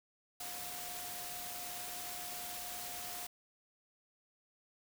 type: tone in noise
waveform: sine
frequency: 714 Hz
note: F5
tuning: 38 cents sharp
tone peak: -50 dBFS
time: 0.4-3.27 s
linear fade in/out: 5 ms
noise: white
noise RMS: -44 dBFS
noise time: 0.4-3.27 s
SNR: -9 dB
effects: none